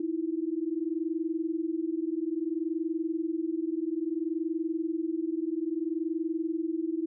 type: tone pair together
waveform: sine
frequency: 315.5 / 336.1 Hz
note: D#4 / E4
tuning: +24 / +34 cents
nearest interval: minor second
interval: 110 cents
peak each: -31 / -31 dBFS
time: 0-7.06 s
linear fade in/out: 5 ms
effects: none